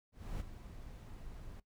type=noise with ADSR envelope; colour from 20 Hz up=brown; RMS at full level=-39 dBFS; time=0.12-1.6 s; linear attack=280 ms; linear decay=22 ms; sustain=-10 dB; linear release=5 ms; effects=noise-tail reverb RT60 0.1 s tail -17 dB re dry